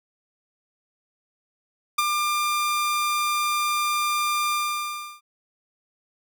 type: tone with ADSR envelope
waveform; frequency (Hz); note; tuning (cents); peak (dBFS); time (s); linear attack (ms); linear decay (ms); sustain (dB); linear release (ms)
sawtooth; 1196; D6; +31; -13; 1.98-5.21; 8; 25; -5; 690
effects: none